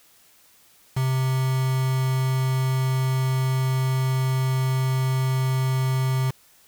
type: tone with quantisation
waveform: triangle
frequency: 130.8 Hz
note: C3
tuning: in tune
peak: -18 dBFS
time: 0.96-6.31 s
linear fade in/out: 10 ms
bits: 5
effects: white hiss -56 dBFS RMS until 6.67 s